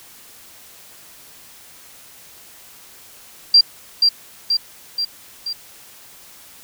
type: tone with echo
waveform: sine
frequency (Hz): 4738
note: D8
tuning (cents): +14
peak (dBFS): -6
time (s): 3.54-3.61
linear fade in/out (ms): 5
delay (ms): 480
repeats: 4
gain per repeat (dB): -4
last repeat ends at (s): 5.53
effects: white hiss -44 dBFS RMS until 6.63 s